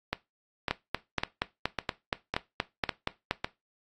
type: two click trains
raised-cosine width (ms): 0.3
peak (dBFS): -10 / -12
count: 12 / 7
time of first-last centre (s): 0.71-3.31 / 0.13-3.445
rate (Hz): 4.23 / 1.81
effects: noise-tail reverb RT60 0.2 s tail -18 dB re dry + AAC 32 kbps